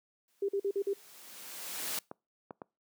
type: noise with exponential growth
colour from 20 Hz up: white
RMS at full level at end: -34 dBFS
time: 0.28-1.99 s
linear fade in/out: 2 ms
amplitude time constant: 370 ms
type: tone bursts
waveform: sine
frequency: 397.8 Hz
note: G4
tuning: 25 cents sharp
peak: -28 dBFS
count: 5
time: 0.42-0.934 s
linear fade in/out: 5 ms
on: 66 ms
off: 46 ms
type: clicks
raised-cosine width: 1 ms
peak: -27 dBFS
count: 3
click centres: 2.114 / 2.508 / 2.618 s
effects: noise-tail reverb RT60 0.3 s tail -26 dB re dry + high-pass 200 Hz 12 dB/octave